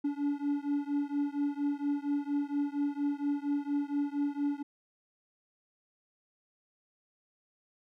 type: beating tone pair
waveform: triangle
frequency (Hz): 285.2 / 289.5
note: C#4 / D4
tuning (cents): +49 / -25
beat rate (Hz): 4.3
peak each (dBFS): -30 / -31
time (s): 0.04-4.63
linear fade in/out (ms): 10
effects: none